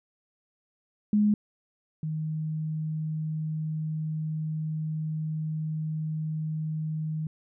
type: tone pair in turn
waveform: sine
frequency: 208.9 / 156.16 Hz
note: G#3 / D#3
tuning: +10 / +7 cents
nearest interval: perfect fourth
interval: 503 cents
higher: first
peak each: -19 / -28 dBFS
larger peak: first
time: 1.13-1.34 / 2.03-7.27 s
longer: second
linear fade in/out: 2 ms
effects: none